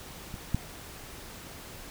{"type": "clicks", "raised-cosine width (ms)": 5, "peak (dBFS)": [-25, -13], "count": 2, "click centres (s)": [0.342, 0.546], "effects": ["pink hiss -45 dBFS RMS until 1.9 s"]}